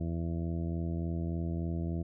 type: harmonic tone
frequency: 83.4 Hz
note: E2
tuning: 21 cents sharp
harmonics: 1 / 2 / 3 / 4 / 5 / 6 / 7 / 8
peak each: -34 / -35 / -42 / -41 / -52 / -54 / -53 / -49 dBFS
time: 0-2.03 s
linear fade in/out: 10 ms
effects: none